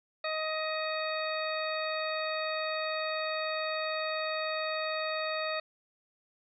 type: harmonic tone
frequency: 627 Hz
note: D#5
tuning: 13 cents sharp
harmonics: 1 / 2 / 3 / 4 / 6 / 7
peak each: -34 / -37 / -39 / -40 / -42 / -42 dBFS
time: 0.24-5.6 s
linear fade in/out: 5 ms
effects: none